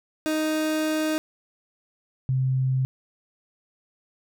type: tone pair in turn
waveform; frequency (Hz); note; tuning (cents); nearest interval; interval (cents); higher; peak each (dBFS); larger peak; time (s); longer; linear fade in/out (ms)
30% pulse / sine; 311.1 / 130.8; D#4 / C3; 0 / 0; octave + minor third; 1500; first; -20; neither; 0.26-1.18 / 2.29-2.85; first; 0
effects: none